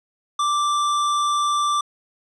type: tone with hard clipping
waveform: sine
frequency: 1174.7 Hz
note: D6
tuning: in tune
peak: -20 dBFS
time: 0.39-1.81 s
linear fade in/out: 5 ms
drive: 14 dB
effects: resampled to 24000 Hz